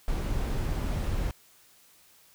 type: noise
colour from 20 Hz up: brown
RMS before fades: -29 dBFS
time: 0.08-1.31 s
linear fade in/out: 0 ms
effects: white hiss -59 dBFS RMS until 2.34 s